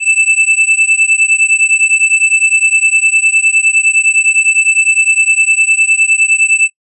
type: beating tone pair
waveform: square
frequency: 2637 / 2646.8 Hz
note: E7 / E7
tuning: 0 / +6 cents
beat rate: 9.8 Hz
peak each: -11 dBFS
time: 0-6.7 s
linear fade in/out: 50 ms
effects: noise-tail reverb RT60 0.1 s tail -26 dB re dry + resampled to 24000 Hz